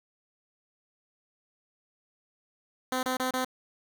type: tone bursts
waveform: 10% pulse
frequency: 256.6 Hz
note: C4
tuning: 34 cents flat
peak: -19 dBFS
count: 4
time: 2.92-3.447 s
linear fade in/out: 2 ms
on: 110 ms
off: 29 ms
effects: none